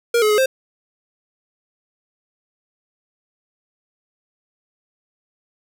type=tone with pitch steps; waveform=square; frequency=471.5 / 426.5 / 421.8 / 526 Hz; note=A#4 / G#4 / G#4 / C5; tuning=+20 / +46 / +27 / +9 cents; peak=-14 dBFS; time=0.14-0.46 s; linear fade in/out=5 ms; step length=80 ms; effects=none